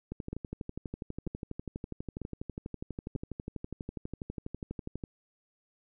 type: two click trains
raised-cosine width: 3 ms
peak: -23 / -24 dBFS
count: 4 / 61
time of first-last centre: 0.33-3.16 / 0.12-5.038 s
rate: 1.06 / 12.2 Hz
effects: none